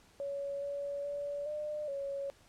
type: tone with pitch steps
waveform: sine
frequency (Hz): 561 / 567 / 574 / 601 / 556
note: C#5 / C#5 / D5 / D5 / C#5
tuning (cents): +21 / +39 / -40 / +40 / +5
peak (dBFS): -35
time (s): 0.2-2.3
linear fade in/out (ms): 0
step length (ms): 420
effects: pink hiss -63 dBFS RMS until 2.48 s + low-pass 10000 Hz 12 dB/octave